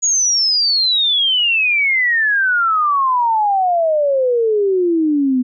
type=exponential sweep; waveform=sine; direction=down; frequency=6830 to 246.9 Hz; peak=-12 dBFS; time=0.02-5.43 s; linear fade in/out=20 ms; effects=none

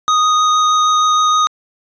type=tone with vibrato; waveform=square; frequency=1244.5 Hz; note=D#6; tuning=in tune; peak=-11 dBFS; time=0.08-1.47 s; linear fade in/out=0 ms; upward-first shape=triangle; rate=6.4 Hz; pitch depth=9 cents each way; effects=resampled to 16000 Hz

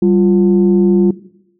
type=tone pair together; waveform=sine; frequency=194.4 / 349.2 Hz; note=G3 / F4; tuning=-14 / 0 cents; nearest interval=minor seventh; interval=1014 cents; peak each=-10 dBFS; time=0.02-1.11 s; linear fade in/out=5 ms; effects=noise-tail reverb RT60 0.8 s tail -17 dB re dry + tanh soft clip ceiling -2 dBFS

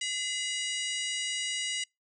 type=harmonic tone with a mistuned harmonic; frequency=965 Hz; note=B5; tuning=40 cents flat; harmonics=2 / 3 / 4 / 5 / 6 / 7 / 8 / 9; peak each=-37 / -34 / -41 / -42 / -42 / -42 / -42 / -41 dBFS; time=0.01-1.84 s; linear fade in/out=5 ms; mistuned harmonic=2; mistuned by=+90 cents; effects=noise-tail reverb RT60 0.2 s tail -26 dB re dry

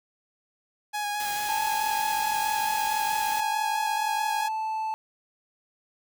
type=tone with vibrato; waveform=sawtooth; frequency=830.6 Hz; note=G#5; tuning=in tune; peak=-24 dBFS; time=0.93-4.49 s; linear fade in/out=20 ms; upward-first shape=square; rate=4.6 Hz; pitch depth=13 cents each way
type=noise; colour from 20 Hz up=white; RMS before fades=-37 dBFS; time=1.2-3.4 s; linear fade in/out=0 ms
type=tone; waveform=triangle; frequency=877 Hz; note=A5; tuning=6 cents flat; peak=-25 dBFS; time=1.49-4.94 s; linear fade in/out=0 ms
effects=none

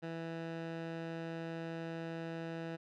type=tone with low-pass filter; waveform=15% pulse; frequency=164.81 Hz; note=E3; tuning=in tune; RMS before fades=-42 dBFS; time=0.02-2.77 s; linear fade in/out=20 ms; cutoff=3000 Hz; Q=0.7; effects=none

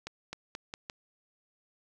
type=accelerating click train; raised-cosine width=0.2 ms; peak=-21 dBFS; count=5; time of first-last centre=0.07-0.899 s; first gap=260 ms; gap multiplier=0.85; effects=none

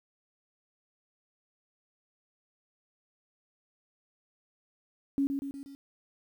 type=tone with echo; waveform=sine; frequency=277.2 Hz; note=C#4; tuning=in tune; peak=-24 dBFS; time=5.18-5.27 s; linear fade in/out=0 ms; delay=120 ms; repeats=4; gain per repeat=-5 dB; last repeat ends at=5.75 s; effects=10-bit

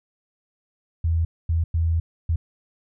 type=tone bursts at uneven times; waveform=sine; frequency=82.41 Hz; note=E2; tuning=in tune; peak=-18 dBFS; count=4; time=1.04-1.25 / 1.49-1.64 / 1.74-2 / 2.29-2.36 s; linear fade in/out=5 ms; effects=none

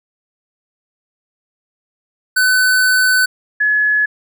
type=tone pair in turn; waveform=square / sine; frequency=1508 / 1700.5 Hz; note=F#6 / G#6; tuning=+32 / +40 cents; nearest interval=major second; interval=208 cents; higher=second; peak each=-11 / -11 dBFS; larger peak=neither; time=2.36-3.26 / 3.6-4.06 s; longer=first; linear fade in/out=10 ms; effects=none

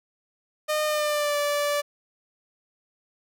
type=tone with pitch glide; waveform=sawtooth; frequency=610 to 581.8 Hz; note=D#5 to D5; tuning=-34 to -16 cents; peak=-19 dBFS; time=0.68-1.82 s; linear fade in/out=20 ms; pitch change=-82 cents; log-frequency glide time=0.85-1.38 s; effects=none

